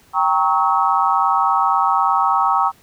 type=chord; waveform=sine; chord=G diminished seventh; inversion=none; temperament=equal with one note detuned; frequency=784 / 932.3 / 1108.7 / 1286.2 Hz; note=G5 / Bb5 / Db6 / Fb6; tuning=0 / 0 / 0 / -43 cents; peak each=-19 dBFS; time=0.13-2.72 s; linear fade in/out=50 ms; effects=pink hiss -52 dBFS RMS until 2.82 s